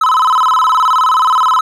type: tone with vibrato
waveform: triangle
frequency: 1145 Hz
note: D6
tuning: 44 cents flat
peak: -6 dBFS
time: 0.01-1.61 s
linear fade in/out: 5 ms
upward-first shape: square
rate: 19 Hz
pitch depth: 210 cents each way
effects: none